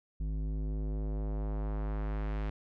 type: tone with low-pass filter sweep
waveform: square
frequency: 52.1 Hz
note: G#1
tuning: 6 cents sharp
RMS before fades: -34 dBFS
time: 0.2-2.5 s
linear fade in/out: 5 ms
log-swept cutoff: 190 to 2600 Hz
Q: 0.91
effects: none